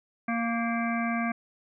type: harmonic tone with a mistuned harmonic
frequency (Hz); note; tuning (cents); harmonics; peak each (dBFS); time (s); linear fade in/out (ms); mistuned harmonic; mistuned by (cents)
232.3; A#3; -6; 1 / 3 / 5 / 7 / 9 / 10; -28 / -33 / -35 / -36 / -38 / -38; 0.28-1.32; 5; 7; -24
effects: none